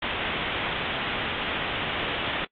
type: low-pass noise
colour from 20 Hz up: white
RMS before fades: -30 dBFS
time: 0.02-2.45 s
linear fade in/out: 5 ms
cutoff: 3500 Hz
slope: 96 dB/octave
effects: noise-tail reverb RT60 0.1 s tail -24 dB re dry + AAC 32 kbps